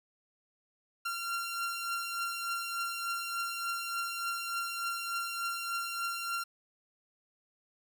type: beating tone pair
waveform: sawtooth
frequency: 1377 / 1380.4 Hz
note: F6 / F6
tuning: -25 / -21 cents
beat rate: 3.4 Hz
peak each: -31 / -37 dBFS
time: 1.05-6.44 s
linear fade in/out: 10 ms
effects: none